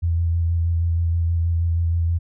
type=tone with vibrato; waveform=sine; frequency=84.1 Hz; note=E2; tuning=35 cents sharp; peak=-17 dBFS; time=0.02-2.19 s; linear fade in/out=20 ms; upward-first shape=square; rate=6.3 Hz; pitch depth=17 cents each way; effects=none